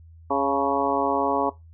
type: harmonic tone with a mistuned harmonic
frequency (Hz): 138.59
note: C#3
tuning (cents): 0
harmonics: 2 / 3 / 4 / 5 / 6 / 7 / 8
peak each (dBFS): -28 / -28 / -28 / -28 / -28 / -28 / -28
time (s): 0.3-1.5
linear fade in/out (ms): 10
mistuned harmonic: 6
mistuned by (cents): +46
effects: noise-tail reverb RT60 0.2 s tail -19 dB re dry + added 82 Hz sine -45 dBFS peak until 1.73 s